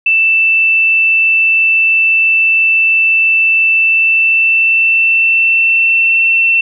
sine tone with pitch glide, 2657 to 2691 Hz, E7 to E7, +13 to +35 cents, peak -7 dBFS, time 0.06-6.61 s, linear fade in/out 5 ms, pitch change +22 cents, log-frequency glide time 3.76-6.24 s, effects none

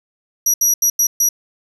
35% pulse tone bursts at uneven times, 5800 Hz, F#8, 35 cents flat, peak -9 dBFS, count 5, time 0.46-0.54 / 0.61-0.74 / 0.82-0.9 / 0.99-1.07 / 1.2-1.29 s, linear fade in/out 5 ms, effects none

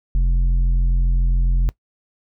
sine tone with tanh clipping, 43.65 Hz, F1, in tune, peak -15 dBFS, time 0.15-1.69 s, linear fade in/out 0 ms, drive 7 dB, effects noise-tail reverb RT60 0.1 s tail -20 dB re dry

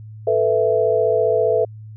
sine chord, A suspended second, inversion none, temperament just, 440 / 495 / 660 Hz, A4 / B4 / E5, 0 / +4 / +2 cents, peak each -18 / -19 / -19 dBFS, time 0.27-1.65 s, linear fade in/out 5 ms, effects added 108 Hz sine -34 dBFS peak until 1.96 s

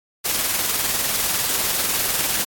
white noise with tremolo, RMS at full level -20 dBFS, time 0.24-2.45 s, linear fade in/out 20 ms, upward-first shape square, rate 20 Hz, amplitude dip 30%, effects AAC 64 kbps

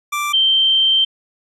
25% pulse / sine tone pair in turn, 1174.7 / 3131 Hz, D6 / G7, 0 / -3 cents, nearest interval octave + perfect fourth, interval 1697 cents, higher second, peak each -15 / -11 dBFS, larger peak second, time 0.12-0.33 / 0.33-1.05 s, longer second, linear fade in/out 10 ms, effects resampled to 32000 Hz

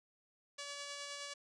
5% pulse tone with tremolo, 571 Hz, D5, 49 cents flat, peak -31 dBFS, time 0.58-1.34 s, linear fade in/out 10 ms, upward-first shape sine, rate 9.6 Hz, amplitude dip 25%, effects resampled to 22050 Hz

